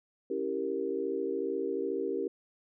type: chord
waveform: sine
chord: C# diminished seventh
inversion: none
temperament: equal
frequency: 277.2 / 329.6 / 392 / 466.2 Hz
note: C#4 / E4 / G4 / Bb4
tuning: 0 / 0 / 0 / 0 cents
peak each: -38 / -38 / -33 / -35 dBFS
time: 0.3-2.28 s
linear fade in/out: 5 ms
effects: none